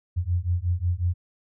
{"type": "beating tone pair", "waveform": "sine", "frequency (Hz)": [85.6, 91.1], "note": ["F2", "F#2"], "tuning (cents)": [-34, -26], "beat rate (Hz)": 5.5, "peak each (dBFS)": -25, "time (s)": [0.16, 1.14], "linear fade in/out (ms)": 20, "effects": []}